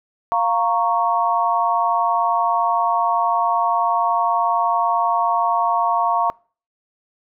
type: chord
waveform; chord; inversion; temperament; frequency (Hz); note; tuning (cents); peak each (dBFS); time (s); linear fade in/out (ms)
sine; Bb minor; second; equal with one note detuned; 698.5 / 929.1 / 1108.7; F5 / Bb5 / Db6; 0 / -6 / 0; -20; 0.32-6.3; 0
effects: noise-tail reverb RT60 0.4 s tail -25 dB re dry